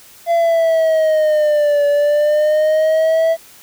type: linear two-way sweep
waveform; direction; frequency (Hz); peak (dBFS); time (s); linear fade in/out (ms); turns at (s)
triangle; down then up; 683 to 575 to 658; -9; 0.26-3.37; 50; 1.86
effects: white hiss -43 dBFS RMS until 3.62 s